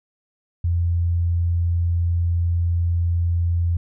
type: tone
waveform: sine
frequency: 85.7 Hz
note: F2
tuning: 32 cents flat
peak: -17 dBFS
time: 0.64-3.77 s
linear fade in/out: 5 ms
effects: none